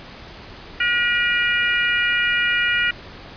harmonic tone, 479.5 Hz, A#4, 49 cents sharp, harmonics 3 / 4 / 5 / 6, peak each -21 / -22 / -23 / -24 dBFS, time 0.8-2.91 s, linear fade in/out 5 ms, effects pink hiss -39 dBFS RMS until 3.36 s + resampled to 11025 Hz

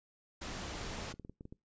pink noise, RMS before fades -42 dBFS, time 0.41-1.13 s, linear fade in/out 10 ms
clicks, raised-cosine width 3 ms, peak -34 dBFS, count 12, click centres 0.813 / 0.845 / 0.898 / 0.987 / 1.023 / 1.14 / 1.197 / 1.249 / 1.296 / 1.409 / 1.454 / 1.525 s
effects noise-tail reverb RT60 0.2 s tail -23 dB re dry + resampled to 16000 Hz

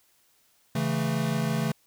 square chord, A major, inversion first, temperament equal, 138.59 / 164.81 / 220 Hz, C#3 / E3 / A3, 0 / 0 / 0 cents, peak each -30 dBFS, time 0.75-1.72 s, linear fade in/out 5 ms, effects white hiss -65 dBFS RMS until 1.86 s

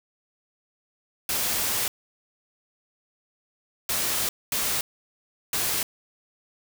white noise bursts at uneven times, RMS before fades -26 dBFS, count 4, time 1.29-1.88 / 3.89-4.29 / 4.52-4.81 / 5.53-5.83 s, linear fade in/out 2 ms, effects none

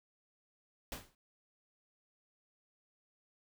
pink noise with exponential decay, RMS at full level -39 dBFS, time 0.92-1.15 s, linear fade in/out 1 ms, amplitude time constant 49 ms, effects none

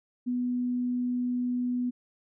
sine tone, 246.9 Hz, B3, in tune, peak -26 dBFS, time 0.26-1.91 s, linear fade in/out 20 ms, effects none

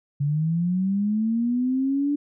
sine linear sweep, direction up, 140 to 292.2 Hz, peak -20 dBFS, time 0.2-2.16 s, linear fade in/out 10 ms, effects none

